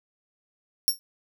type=tone with exponential decay; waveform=15% pulse; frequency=5520 Hz; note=F8; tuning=21 cents flat; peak=-11 dBFS; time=0.88-0.99 s; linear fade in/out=0 ms; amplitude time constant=22 ms; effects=none